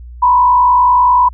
sine tone with frequency modulation, 987.8 Hz, B5, in tune, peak -6 dBFS, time 0.22-1.29 s, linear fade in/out 10 ms, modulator 50.1 Hz, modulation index 0.6, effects added 60 Hz sine -29 dBFS peak until 1.33 s

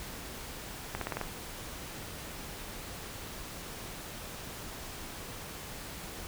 accelerating click train, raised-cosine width 0.5 ms, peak -18 dBFS, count 6, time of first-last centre 0.95-1.213 s, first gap 63 ms, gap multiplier 0.91, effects pink hiss -43 dBFS RMS until 6.27 s

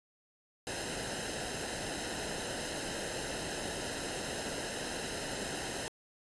pink noise with comb filter, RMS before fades -38 dBFS, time 0.67-5.88 s, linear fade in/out 0 ms, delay 0.87 ms, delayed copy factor -0.7, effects resampled to 24000 Hz

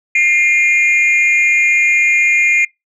sine tone pair together, 2110 / 2426 Hz, C7 / D#7, +14 / -44 cents, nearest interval major second, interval 242 cents, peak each -10 dBFS, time 0.15-2.65 s, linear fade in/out 5 ms, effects noise-tail reverb RT60 0.2 s tail -25 dB re dry + tanh soft clip ceiling -6 dBFS

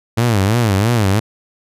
sawtooth tone with vibrato, 107.7 Hz, A2, 37 cents flat, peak -8 dBFS, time 0.17-1.2 s, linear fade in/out 10 ms, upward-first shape sine, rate 3 Hz, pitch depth 210 cents each way, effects resampled to 32000 Hz

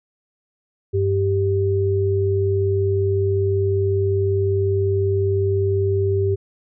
sine tone pair together, 97.41 / 392 Hz, G2 / G4, -10 / 0 cents, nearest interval 2 octaves, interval 2410 cents, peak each -19 dBFS, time 0.93-6.36 s, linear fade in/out 20 ms, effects none

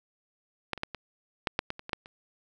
clicks, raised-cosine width 0.3 ms, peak -13 / -24 / -14 / -21 / -10 / -9 / -16 / -25 / -23 / -12 / -30 dBFS, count 11, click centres 0.733 / 0.777 / 0.834 / 0.947 / 1.472 / 1.591 / 1.704 / 1.794 / 1.894 / 1.932 / 2.059 s, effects none

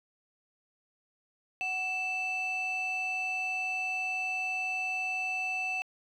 sine tone pair together, 748 / 2646 Hz, F#5 / E7, +19 / +6 cents, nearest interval octave + minor seventh, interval 2187 cents, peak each -35 / -29 dBFS, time 1.61-5.82 s, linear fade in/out 0 ms, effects tanh soft clip ceiling -27 dBFS + 11-bit

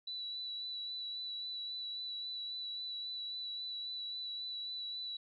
sine tone with vibrato, 3951 Hz, B7, in tune, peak -39 dBFS, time 0.07-5.17 s, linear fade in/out 5 ms, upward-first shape sine, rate 3.7 Hz, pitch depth 17 cents each way, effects none

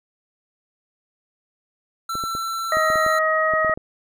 square tone, 1341 Hz, E6, 29 cents sharp, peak -25 dBFS, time 2.09-3.19 s, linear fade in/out 5 ms
clicks, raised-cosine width 2 ms, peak -20 dBFS, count 11, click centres 2.154 / 2.238 / 2.351 / 2.77 / 2.902 / 2.957 / 3.064 / 3.537 / 3.647 / 3.696 / 3.775 s
harmonic tone, 631 Hz, D#5, 24 cents sharp, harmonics 1 / 2 / 3, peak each -21 / -21 / -22 dBFS, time 2.72-3.74 s, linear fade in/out 2 ms
effects none

